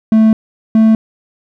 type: tone pair in turn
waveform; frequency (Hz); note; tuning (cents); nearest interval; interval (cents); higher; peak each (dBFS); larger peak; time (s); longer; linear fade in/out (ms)
triangle; 220 / 221.1; A3 / A3; 0 / +9; unison; 9; second; -3; neither; 0.12-0.33 / 0.75-0.95; first; 2
effects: none